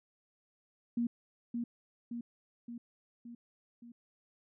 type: tone with echo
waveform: sine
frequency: 236.7 Hz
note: A#3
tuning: 27 cents sharp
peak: -29 dBFS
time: 0.97-1.07 s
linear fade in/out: 5 ms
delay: 570 ms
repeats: 5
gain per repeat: -4 dB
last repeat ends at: 3.92 s
effects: none